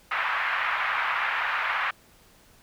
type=band-pass noise; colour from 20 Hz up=pink; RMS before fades=-27 dBFS; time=0.11-1.91 s; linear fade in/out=5 ms; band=1000 to 2300 Hz; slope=24 dB/octave; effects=pink hiss -57 dBFS RMS until 2.62 s